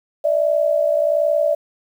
sine tone pair together, 588.7 / 650 Hz, D5 / E5, +4 / -24 cents, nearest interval major second, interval 172 cents, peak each -16 / -19 dBFS, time 0.24-1.55 s, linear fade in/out 10 ms, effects 8-bit

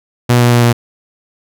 sawtooth tone with pitch steps, 121.6 / 120.76 / 119.93 / 119.1 Hz, B2 / B2 / A#2 / A#2, -26 / -38 / +50 / +38 cents, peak -3 dBFS, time 0.29-0.73 s, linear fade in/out 10 ms, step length 110 ms, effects none

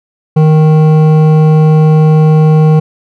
triangle tone with hard clipping, 155.56 Hz, D#3, in tune, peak -5 dBFS, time 0.36-2.8 s, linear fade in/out 10 ms, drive 15 dB, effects none

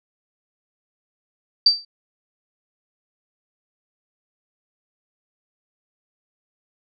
sine tone with exponential decay, 4653 Hz, D8, 17 cents flat, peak -7 dBFS, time 1.66-1.85 s, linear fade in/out 5 ms, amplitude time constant 41 ms, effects none

